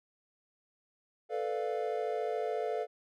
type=chord; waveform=triangle; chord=B half-diminished seventh; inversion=third; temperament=equal; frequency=440 / 493.9 / 587.3 / 698.5 Hz; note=A4 / B4 / D5 / F5; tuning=0 / 0 / 0 / 0 cents; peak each=-33 / -36 / -37 / -35 dBFS; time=1.29-2.87 s; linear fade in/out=50 ms; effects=none